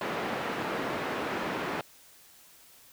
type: band-pass noise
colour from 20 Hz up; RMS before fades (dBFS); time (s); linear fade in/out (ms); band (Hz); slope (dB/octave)
pink; -33; 0.01-1.81; 2; 250 to 2100; 12
effects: white hiss -56 dBFS RMS until 2.92 s